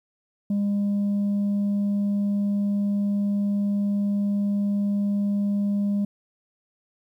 sine tone, 202.5 Hz, G#3, 43 cents flat, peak -18 dBFS, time 0.5-6.05 s, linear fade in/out 5 ms, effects tanh soft clip ceiling -20 dBFS + 10-bit

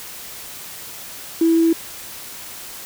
triangle tone, 329.6 Hz, E4, in tune, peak -8 dBFS, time 1.41-1.73 s, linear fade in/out 5 ms, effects tanh soft clip ceiling -10 dBFS + white hiss -35 dBFS RMS until 2.85 s

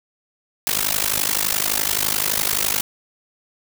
white noise with amplitude modulation, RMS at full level -17 dBFS, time 0.67-2.81 s, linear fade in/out 0 ms, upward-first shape sine, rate 51.7 Hz, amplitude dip 95%, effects none

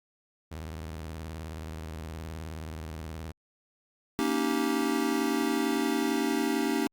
sawtooth tone with vibrato, 79.4 Hz, D#2, 36 cents sharp, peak -33 dBFS, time 0.51-3.32 s, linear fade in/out 10 ms, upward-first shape triangle, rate 19 Hz, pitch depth 210 cents each way
square chord, Eb dominant seventh, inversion second, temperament just, 233.3 / 280 / 311.1 / 388.9 Hz, Bb3 / Db4 / Eb4 / G4, +2 / +18 / 0 / -14 cents, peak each -33 / -31 / -32 / -33 dBFS, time 4.19-6.87 s, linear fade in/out 0 ms
effects Opus 48 kbps

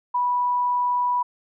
sine tone, 982 Hz, B5, 10 cents flat, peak -19 dBFS, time 0.14-1.23 s, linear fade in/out 10 ms, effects none

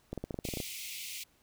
clicks, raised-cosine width 2 ms, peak -23 dBFS, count 11, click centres 0.13 / 0.177 / 0.24 / 0.308 / 0.343 / 0.389 / 0.452 / 0.488 / 0.538 / 0.572 / 0.602 s
pink high-pass noise, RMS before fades -42 dBFS, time 0.44-1.24 s, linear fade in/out 10 ms, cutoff 2100 Hz, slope 96 dB/octave
effects pink hiss -68 dBFS RMS until 1.42 s

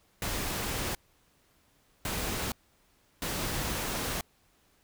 pink noise bursts at uneven times, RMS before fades -33 dBFS, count 3, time 0.22-0.95 / 2.05-2.52 / 3.22-4.21 s, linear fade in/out 2 ms, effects pink hiss -67 dBFS RMS until 4.83 s

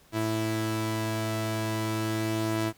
sawtooth tone pair together, 110 / 329.6 Hz, A2 / E4, 0 / 0 cents, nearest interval octave + perfect fifth, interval 1900 cents, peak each -26 dBFS, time 0.12-2.73 s, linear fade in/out 50 ms, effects pink hiss -59 dBFS RMS until 2.77 s

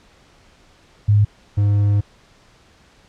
sine / triangle tone pair in turn, 103.83 / 102.22 Hz, G#2 / G#2, 0 / -27 cents, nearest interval unison, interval 27 cents, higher first, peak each -10 / -11 dBFS, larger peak first, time 1.08-1.25 / 1.57-2.01 s, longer second, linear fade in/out 10 ms, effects pink hiss -52 dBFS RMS until 3.08 s + low-pass 6000 Hz 12 dB/octave

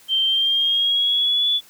sine tone with pitch glide, 3136 to 3440 Hz, G7 to A7, 0 to -40 cents, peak -16 dBFS, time 0.08-1.61 s, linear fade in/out 50 ms, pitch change +160 cents, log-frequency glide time 0.25-1.49 s, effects white hiss -50 dBFS RMS until 1.69 s

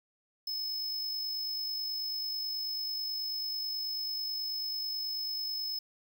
square tone with amplitude modulation, 5200 Hz, E8, 24 cents flat, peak -32 dBFS, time 0.47-5.79 s, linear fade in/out 5 ms, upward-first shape sine, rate 49.2 Hz, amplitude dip 35%, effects 10-bit

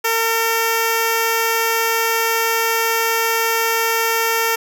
5% pulse tone with notch filter, 454.6 Hz, A#4, 43 cents flat, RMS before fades -18 dBFS, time 0.04-4.56 s, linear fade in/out 10 ms, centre 4000 Hz, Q 0.98, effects none

